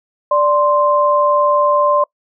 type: tone pair together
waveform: sine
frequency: 587.3 / 1045.3 Hz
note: D5 / C6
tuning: 0 / -2 cents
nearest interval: minor seventh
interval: 998 cents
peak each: -13 dBFS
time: 0.31-2.04 s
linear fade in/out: 5 ms
effects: noise-tail reverb RT60 0.1 s tail -26 dB re dry